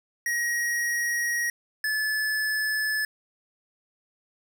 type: tone pair in turn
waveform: square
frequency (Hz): 1893 / 1729.1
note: A#6 / A6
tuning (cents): +26 / -31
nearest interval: major second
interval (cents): 157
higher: first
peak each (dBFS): -25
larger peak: neither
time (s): 0.26-1.5 / 1.84-3.05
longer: first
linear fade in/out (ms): 2
effects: none